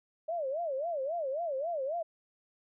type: tone with vibrato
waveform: sine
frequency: 604 Hz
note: D5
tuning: 48 cents sharp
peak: -31 dBFS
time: 0.28-2.03 s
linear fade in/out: 10 ms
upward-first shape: sine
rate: 3.7 Hz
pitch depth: 250 cents each way
effects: none